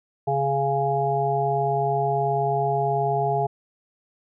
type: harmonic tone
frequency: 138.59 Hz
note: C#3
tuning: in tune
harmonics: 1 / 3 / 5 / 6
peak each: -27 / -26 / -24 / -26 dBFS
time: 0.27-3.47 s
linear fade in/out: 10 ms
effects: none